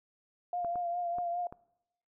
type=tone with vibrato; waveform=sine; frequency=698.5 Hz; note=F5; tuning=in tune; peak=-31 dBFS; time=0.53-1.47 s; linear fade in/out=2 ms; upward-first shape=triangle; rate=4.9 Hz; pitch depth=41 cents each way
type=clicks; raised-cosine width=1 ms; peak=-30 dBFS; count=4; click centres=0.647 / 0.757 / 1.185 / 1.525 s
effects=noise-tail reverb RT60 0.8 s tail -22 dB re dry